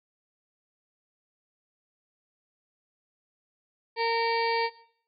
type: harmonic tone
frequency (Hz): 460.2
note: A#4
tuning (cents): -22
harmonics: 1 / 2 / 4 / 5 / 6 / 7 / 8 / 9 / 10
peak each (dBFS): -28 / -28 / -36 / -34 / -43 / -45 / -46 / -43 / -36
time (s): 3.96-4.7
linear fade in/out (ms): 50
effects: noise-tail reverb RT60 0.6 s tail -17 dB re dry